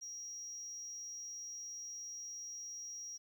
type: tone with amplitude modulation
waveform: sine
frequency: 5700 Hz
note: F8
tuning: 34 cents sharp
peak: -39 dBFS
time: 0.01-3.18 s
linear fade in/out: 20 ms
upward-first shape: sine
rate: 237 Hz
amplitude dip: 70%
effects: tanh soft clip ceiling -39 dBFS + 12-bit